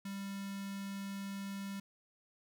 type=tone with notch filter; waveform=square; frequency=197.3 Hz; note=G3; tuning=11 cents sharp; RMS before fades=-42 dBFS; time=0.05-1.8 s; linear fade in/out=5 ms; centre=510 Hz; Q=0.64; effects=13-bit